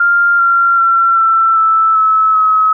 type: tone with pitch steps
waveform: sine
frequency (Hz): 1396.9 / 1376.9 / 1357.1 / 1337.7 / 1318.5 / 1299.6 / 1281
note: F6 / F6 / E6 / E6 / E6 / E6 / E6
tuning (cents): 0 / -25 / +50 / +25 / 0 / -25 / -50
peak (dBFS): -7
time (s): 0-2.73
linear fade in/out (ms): 5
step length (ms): 390
effects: none